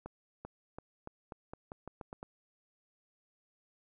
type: accelerating click train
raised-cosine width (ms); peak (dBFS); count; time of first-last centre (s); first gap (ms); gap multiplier
1; -29; 11; 0.06-2.229; 390; 0.86
effects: none